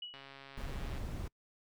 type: tone with exponential decay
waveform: sine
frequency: 2930 Hz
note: F#7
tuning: 18 cents flat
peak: -39 dBFS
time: 0.02-0.38 s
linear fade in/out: 5 ms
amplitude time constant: 77 ms
type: click train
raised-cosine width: 0.3 ms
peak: -35 dBFS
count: 116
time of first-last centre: 0.14-0.979 s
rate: 137 Hz
type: noise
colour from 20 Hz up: brown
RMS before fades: -40 dBFS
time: 0.57-1.28 s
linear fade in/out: 5 ms
effects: noise-tail reverb RT60 0.1 s tail -26 dB re dry